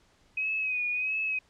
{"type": "tone with vibrato", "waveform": "sine", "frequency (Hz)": 2520, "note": "D#7", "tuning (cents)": 21, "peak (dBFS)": -27, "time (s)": [0.37, 1.39], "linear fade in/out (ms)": 5, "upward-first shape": "sine", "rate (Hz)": 1.5, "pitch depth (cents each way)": 52, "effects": ["pink hiss -64 dBFS RMS until 1.49 s", "low-pass 7000 Hz 12 dB/octave"]}